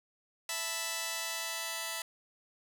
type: chord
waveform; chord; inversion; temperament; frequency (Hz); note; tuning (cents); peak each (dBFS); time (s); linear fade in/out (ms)
5% pulse; E suspended fourth; none; just; 659.3 / 879 / 988.9; E5 / A5 / B5; 0 / -2 / +2; -28 / -29 / -28; 0.49-2.02; 2
effects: none